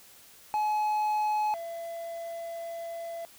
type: tone pair in turn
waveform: triangle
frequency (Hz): 849 / 672.7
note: G#5 / E5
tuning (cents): +38 / +35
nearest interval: major third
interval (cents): 403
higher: first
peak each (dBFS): -23 / -33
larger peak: first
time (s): 0.54-1.54 / 1.54-3.25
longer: second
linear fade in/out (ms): 0
effects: white hiss -54 dBFS RMS until 3.38 s